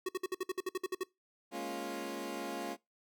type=tone bursts; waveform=square; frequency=371.7 Hz; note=F#4; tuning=8 cents sharp; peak=-33 dBFS; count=12; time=0.06-1.035 s; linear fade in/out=5 ms; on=29 ms; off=57 ms
type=chord; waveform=20% pulse; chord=Bb minor seventh; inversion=third; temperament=equal; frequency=207.7 / 233.1 / 277.2 / 349.2 Hz; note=Ab3 / Bb3 / Db4 / F4; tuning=0 / 0 / 0 / 0 cents; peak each=-41 / -41 / -38 / -37 dBFS; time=1.51-2.77 s; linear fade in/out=50 ms
effects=noise-tail reverb RT60 0.2 s tail -22 dB re dry